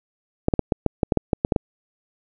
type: clicks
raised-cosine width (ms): 2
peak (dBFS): -4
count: 12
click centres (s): 0.484 / 0.538 / 0.593 / 0.722 / 0.863 / 1.032 / 1.122 / 1.173 / 1.332 / 1.449 / 1.522 / 1.562
effects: none